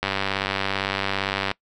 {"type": "click train", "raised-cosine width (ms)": 0.3, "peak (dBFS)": -7, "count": 146, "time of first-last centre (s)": [0.03, 1.514], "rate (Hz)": 97.7, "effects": ["noise-tail reverb RT60 0.1 s tail -22 dB re dry"]}